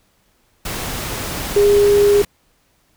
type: tone in noise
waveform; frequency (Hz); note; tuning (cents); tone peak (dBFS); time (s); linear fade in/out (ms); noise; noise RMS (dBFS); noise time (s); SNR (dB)
sine; 407.8; G#4; -32; -9; 1.56-2.22; 5; pink; -25; 0.65-2.25; +13
effects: pink hiss -60 dBFS RMS until 2.96 s